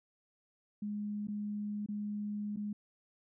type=tone with dropouts; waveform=sine; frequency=207.7 Hz; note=G#3; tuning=in tune; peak=-35 dBFS; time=0.82-2.73 s; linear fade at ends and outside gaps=5 ms; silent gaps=1.272-1.283 / 1.862-1.886 / 2.562-2.57 s; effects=none